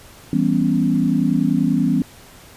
sine chord, C# half-diminished seventh, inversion first, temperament equal, 164.81 / 196 / 246.9 / 277.2 Hz, E3 / G3 / B3 / C#4, 0 / 0 / 0 / 0 cents, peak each -21 / -21 / -19 / -20 dBFS, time 0.33-2.02 s, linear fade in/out 2 ms, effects pink hiss -44 dBFS RMS until 2.56 s + resampled to 32000 Hz

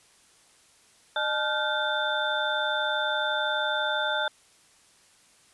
sine tone cluster, 609 / 861 / 1408 / 1540 / 3557 Hz, D#5 / A5 / F6 / G6 / A7, -37 / -38 / +14 / -31 / +18 cents, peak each -31 dBFS, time 1.16-4.28 s, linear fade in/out 2 ms, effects white hiss -59 dBFS RMS until 5.53 s + resampled to 24000 Hz

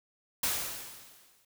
white noise with exponential decay, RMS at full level -28 dBFS, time 0.43-1.45 s, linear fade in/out 5 ms, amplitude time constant 220 ms, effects none

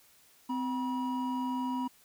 triangle tone pair together, 256.6 / 965.4 Hz, C4 / B5, -34 / -40 cents, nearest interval octave + major seventh, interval 2294 cents, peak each -30 / -33 dBFS, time 0.49-1.88 s, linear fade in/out 10 ms, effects white hiss -62 dBFS RMS until 2.04 s

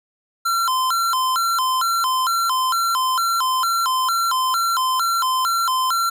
square tone with vibrato, 1186 Hz, D6, 17 cents sharp, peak -18 dBFS, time 0.45-6.1 s, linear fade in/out 10 ms, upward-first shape square, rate 2.2 Hz, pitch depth 240 cents each way, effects none

